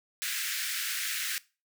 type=high-pass noise; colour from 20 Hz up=pink; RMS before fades=-33 dBFS; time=0.22-1.38 s; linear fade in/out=0 ms; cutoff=1500 Hz; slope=48 dB/octave; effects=noise-tail reverb RT60 0.3 s tail -20 dB re dry